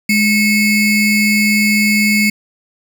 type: ring-modulated tone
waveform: square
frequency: 1196 Hz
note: D6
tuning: 31 cents sharp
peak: -8 dBFS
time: 0.09-2.3 s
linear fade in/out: 5 ms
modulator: 986 Hz
effects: none